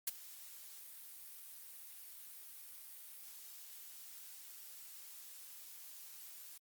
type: noise with ADSR envelope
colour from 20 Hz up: blue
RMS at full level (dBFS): -33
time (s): 0.07-6.58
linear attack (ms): 6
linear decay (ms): 23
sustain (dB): -20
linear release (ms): 7
effects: Opus 48 kbps